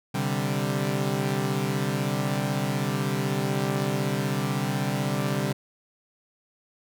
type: chord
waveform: sawtooth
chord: C suspended second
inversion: none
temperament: equal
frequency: 130.81 / 146.83 / 196 Hz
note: C3 / D3 / G3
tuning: 0 / 0 / 0 cents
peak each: -25 dBFS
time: 0.14-5.53 s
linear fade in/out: 10 ms
effects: none